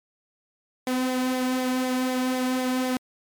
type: tone with flanger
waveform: sawtooth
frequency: 255.3 Hz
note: C4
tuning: 42 cents flat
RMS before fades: -25 dBFS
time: 0.87-2.97 s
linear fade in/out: 2 ms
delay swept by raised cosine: 0.69 to 2.49 ms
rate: 4 Hz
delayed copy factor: -0.5
effects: MP3 96 kbps